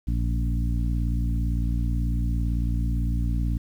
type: harmonic tone with a mistuned harmonic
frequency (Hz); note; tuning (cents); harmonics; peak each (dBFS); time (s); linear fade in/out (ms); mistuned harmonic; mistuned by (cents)
58; A#1; -8; 1 / 2 / 3 / 4 / 5; -23 / -29 / -33 / -35 / -37; 0.07-3.58; 10; 1; -36
effects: 9-bit